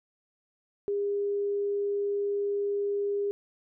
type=tone; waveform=sine; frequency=404.9 Hz; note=G#4; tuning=44 cents flat; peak=-26 dBFS; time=0.88-3.31 s; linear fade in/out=0 ms; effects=none